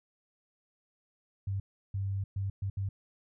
sine tone bursts at uneven times, 98 Hz, G2, in tune, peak -30 dBFS, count 5, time 1.47-1.6 / 1.94-2.24 / 2.36-2.5 / 2.62-2.7 / 2.77-2.89 s, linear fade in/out 5 ms, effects none

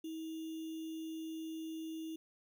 sine tone with sample-and-hold, 320.9 Hz, E4, 46 cents flat, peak -40 dBFS, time 0.04-2.16 s, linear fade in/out 5 ms, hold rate 3150 Hz, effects none

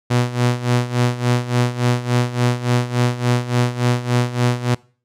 sawtooth tone with tremolo, 122.4 Hz, B2, 15 cents flat, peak -9 dBFS, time 0.1-4.75 s, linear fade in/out 10 ms, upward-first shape sine, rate 3.5 Hz, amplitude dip 80%, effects noise-tail reverb RT60 0.4 s tail -23 dB re dry + low-pass 9000 Hz 12 dB/octave

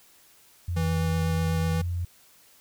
sine tone, 87.31 Hz, F2, in tune, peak -26 dBFS, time 0.68-2.05 s, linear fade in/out 5 ms
square tone with vibrato, 163.3 Hz, E3, 16 cents flat, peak -26 dBFS, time 0.76-1.82 s, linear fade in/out 10 ms, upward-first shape sine, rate 8.1 Hz, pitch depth 10 cents each way
effects white hiss -57 dBFS RMS until 2.6 s

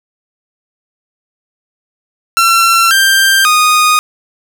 sawtooth tone with pitch steps, 1354 / 1579 / 1237 Hz, E6 / G6 / D#6, +46 / +12 / -10 cents, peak -3 dBFS, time 2.37-3.99 s, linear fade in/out 0 ms, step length 540 ms, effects none

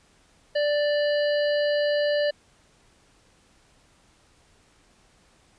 harmonic tone, 587.3 Hz, D5, in tune, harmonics 1 / 3 / 5 / 7 / 8, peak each -21 / -31 / -35 / -38 / -39 dBFS, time 0.55-2.31 s, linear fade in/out 10 ms, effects pink hiss -60 dBFS RMS until 5.58 s + resampled to 22050 Hz

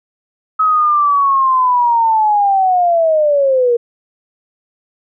sine linear sweep, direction down, 1282 to 466.2 Hz, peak -9 dBFS, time 0.59-3.77 s, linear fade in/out 10 ms, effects none

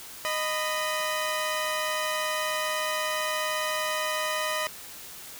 15% pulse tone pair together, 619 / 993.9 Hz, D#5 / B5, -9 / +11 cents, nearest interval minor sixth, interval 820 cents, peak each -22 / -25 dBFS, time 0.25-4.67 s, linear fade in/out 0 ms, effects white hiss -43 dBFS RMS until 5.39 s

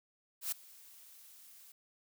blue noise with ADSR envelope, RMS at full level -34 dBFS, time 0.41-1.72 s, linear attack 110 ms, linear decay 6 ms, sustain -23 dB, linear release 3 ms, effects none

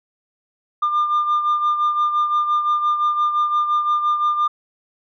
sine beating tone pair, 1200 / 1205.8 Hz, D6 / D6, +37 / +45 cents, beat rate 5.8 Hz, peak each -15 / -22 dBFS, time 0.82-4.48 s, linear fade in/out 10 ms, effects tanh soft clip ceiling -13 dBFS

